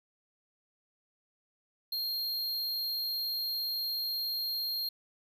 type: tone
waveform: square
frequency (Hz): 4219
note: C8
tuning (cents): +14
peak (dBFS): -32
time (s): 1.92-4.89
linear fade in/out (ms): 5
effects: none